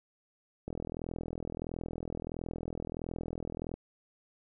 click train, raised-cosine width 2 ms, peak -24 dBFS, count 128, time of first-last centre 0.68-3.74 s, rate 41.5 Hz, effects none

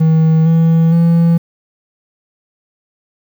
triangle tone with pitch steps, 160 / 163.93 / 167.95 Hz, D#3 / E3 / E3, +49 / -9 / +33 cents, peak -5 dBFS, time 0-1.38 s, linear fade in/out 10 ms, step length 460 ms, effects 7-bit

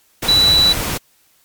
sine tone in noise, 3951 Hz, B7, in tune, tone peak -9 dBFS, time 0.28-0.73 s, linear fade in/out 10 ms, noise pink, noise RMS -21 dBFS, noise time 0.22-0.98 s, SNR +9 dB, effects white hiss -56 dBFS RMS until 1.44 s + MP3 96 kbps

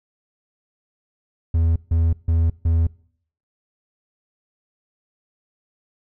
triangle tone bursts, 82.41 Hz, E2, in tune, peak -13 dBFS, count 4, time 1.54-2.87 s, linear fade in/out 5 ms, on 220 ms, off 150 ms, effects noise-tail reverb RT60 0.6 s tail -23 dB re dry

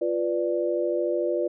sine chord, B diminished, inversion second, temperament equal, 349.2 / 493.9 / 587.3 Hz, F4 / B4 / D5, 0 / 0 / 0 cents, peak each -26 / -28 / -27 dBFS, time 0.01-1.48 s, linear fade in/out 10 ms, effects none

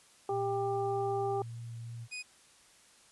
harmonic tone, 396.1 Hz, G4, 18 cents sharp, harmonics 1 / 2 / 3, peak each -32 / -34 / -44 dBFS, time 0.29-1.42 s, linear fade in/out 2 ms
sine tone with vibrato, 116.6 Hz, A#2, 1 cent sharp, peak -40 dBFS, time 0.29-2.08 s, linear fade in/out 50 ms, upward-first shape triangle, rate 3.2 Hz, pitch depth 13 cents each way
sawtooth tone, 2489 Hz, D#7, in tune, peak -35 dBFS, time 2.11-2.23 s, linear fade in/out 20 ms
effects white hiss -61 dBFS RMS until 3.11 s + resampled to 24000 Hz

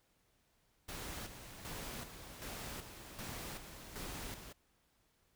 pink noise with tremolo, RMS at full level -45 dBFS, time 0.88-4.53 s, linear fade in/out 10 ms, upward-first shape square, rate 1.3 Hz, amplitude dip 55%, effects pink hiss -75 dBFS RMS until 5.35 s

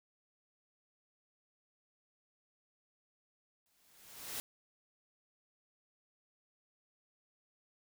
white noise with exponential growth, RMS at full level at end -39 dBFS, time 3.66-4.4 s, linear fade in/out 0 ms, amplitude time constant 160 ms, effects none

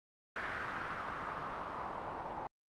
white noise with low-pass filter sweep, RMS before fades -41 dBFS, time 0.36-2.47 s, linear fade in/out 0 ms, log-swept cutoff 1600 to 860 Hz, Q 2.7, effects Opus 48 kbps

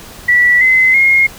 sine tone with pitch steps, 1953 / 2047 / 2145 Hz, B6 / C7 / C7, -20 / -38 / +42 cents, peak -6 dBFS, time 0.28-1.27 s, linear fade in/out 10 ms, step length 330 ms, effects pink hiss -34 dBFS RMS until 1.38 s

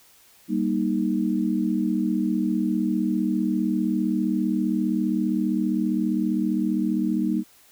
sine chord, Eb major, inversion first, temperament equal with one note detuned, 196 / 235.9 / 311.1 Hz, G3 / Bb3 / Eb4, 0 / +21 / 0 cents, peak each -25 dBFS, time 0.48-7.44 s, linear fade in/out 50 ms, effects white hiss -55 dBFS RMS until 7.71 s

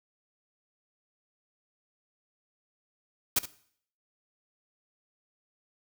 white noise with echo, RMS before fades -24 dBFS, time 3.36-3.39 s, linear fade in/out 5 ms, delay 68 ms, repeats 1, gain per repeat -14 dB, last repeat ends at 3.458 s, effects noise-tail reverb RT60 0.6 s tail -19 dB re dry

